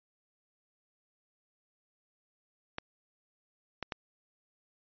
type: clicks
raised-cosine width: 0.3 ms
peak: -19 dBFS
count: 3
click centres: 2.784 / 3.827 / 3.922 s
effects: resampled to 11025 Hz